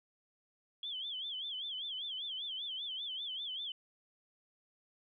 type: tone with vibrato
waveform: sine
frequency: 3266 Hz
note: G#7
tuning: 30 cents flat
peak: -38 dBFS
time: 0.83-3.72 s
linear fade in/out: 2 ms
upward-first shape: sine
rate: 5.1 Hz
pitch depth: 150 cents each way
effects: none